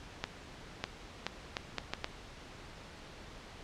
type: accelerating click train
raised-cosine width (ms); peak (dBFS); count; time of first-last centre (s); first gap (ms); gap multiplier
0.2; -15; 7; 0.24-2.044; 600; 0.71
effects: pink hiss -50 dBFS RMS until 3.63 s + low-pass 5000 Hz 12 dB/octave